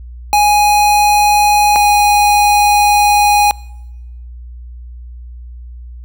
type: tone pair in turn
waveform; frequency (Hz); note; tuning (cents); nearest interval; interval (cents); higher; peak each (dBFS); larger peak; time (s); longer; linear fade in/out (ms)
square; 830.6 / 826.5; G#5 / G#5; 0 / -9; unison; 9; first; -8; neither; 0.33-1.76 / 1.76-3.51; second; 0
effects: noise-tail reverb RT60 1.0 s tail -25 dB re dry + added 60 Hz sine -28 dBFS peak until 6.04 s